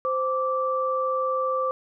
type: tone pair together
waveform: sine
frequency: 520 / 1167.4 Hz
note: C5 / D6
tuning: -11 / -11 cents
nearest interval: octave + major second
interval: 1400 cents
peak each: -25 dBFS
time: 0.05-1.71 s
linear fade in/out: 0 ms
effects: none